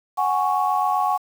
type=chord; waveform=sine; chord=F# suspended second; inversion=none; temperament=equal with one note detuned; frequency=740 / 827.7 / 1108.7 Hz; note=F#5 / G#5 / C#6; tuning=0 / -6 / 0 cents; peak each=-22 dBFS; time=0.17-1.18 s; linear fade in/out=20 ms; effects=tanh soft clip ceiling -8 dBFS + 7-bit